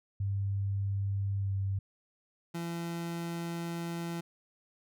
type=tone with pitch glide; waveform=sine; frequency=99 to 97.52 Hz; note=G2 to G2; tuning=+18 to -8 cents; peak=-29 dBFS; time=0.2-1.79 s; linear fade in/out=5 ms; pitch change=-26 cents; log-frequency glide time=1.39-1.52 s
type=tone; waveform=30% pulse; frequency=169.3 Hz; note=E3; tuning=46 cents sharp; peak=-32 dBFS; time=2.54-4.21 s; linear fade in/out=10 ms
effects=none